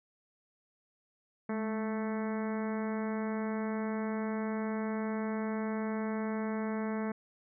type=harmonic tone with a mistuned harmonic; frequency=219.8 Hz; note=A3; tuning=2 cents flat; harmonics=1 / 2 / 3 / 4 / 5 / 6 / 7 / 8 / 9 / 10; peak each=-33 / -39 / -43 / -45 / -47 / -49 / -50 / -51 / -52 / -53 dBFS; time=1.49-7.12 s; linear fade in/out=5 ms; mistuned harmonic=1; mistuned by=-43 cents; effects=none